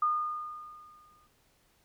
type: tone with exponential decay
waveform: sine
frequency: 1221 Hz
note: D#6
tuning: 33 cents flat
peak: -23 dBFS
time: 0.02-1.27 s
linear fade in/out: 5 ms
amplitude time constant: 270 ms
effects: pink hiss -68 dBFS RMS until 1.84 s